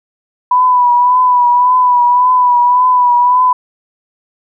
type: tone with vibrato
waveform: sine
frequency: 987.8 Hz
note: B5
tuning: in tune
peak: -6 dBFS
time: 0.51-3.53 s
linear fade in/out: 5 ms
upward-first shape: triangle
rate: 1.8 Hz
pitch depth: 43 cents each way
effects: none